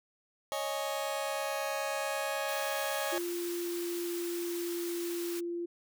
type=chord; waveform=sawtooth; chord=C# suspended second; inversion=none; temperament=just; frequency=554.4 / 623.7 / 831.5 Hz; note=C#5 / D#5 / G#5; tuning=0 / +4 / +2 cents; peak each=-32 / -33 / -34 dBFS; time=0.52-3.18 s; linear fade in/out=0 ms
type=high-pass noise; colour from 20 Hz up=white; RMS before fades=-43 dBFS; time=2.47-5.41 s; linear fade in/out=20 ms; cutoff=860 Hz; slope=24 dB/octave
type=tone with pitch glide; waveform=sine; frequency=347.3 to 344.5 Hz; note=F4 to F4; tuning=-10 to -24 cents; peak=-33 dBFS; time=3.12-5.66 s; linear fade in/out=10 ms; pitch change=-14 cents; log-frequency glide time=3.25-5.05 s
effects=none